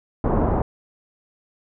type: low-pass noise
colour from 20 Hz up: pink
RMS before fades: -20 dBFS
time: 0.24-0.62 s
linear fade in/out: 2 ms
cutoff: 1000 Hz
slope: 24 dB/octave
effects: none